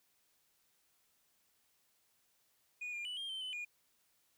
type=tone with pitch steps; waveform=sine; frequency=2460 / 2405 / 2965 / 3207 / 3104 / 3026 / 2436 Hz; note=D#7 / D7 / F#7 / G7 / G7 / F#7 / D#7; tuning=-20 / +41 / +3 / +39 / -18 / +38 / -37 cents; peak=-37 dBFS; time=2.81-3.65 s; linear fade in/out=10 ms; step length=120 ms; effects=tanh soft clip ceiling -39 dBFS + white hiss -75 dBFS RMS until 4.37 s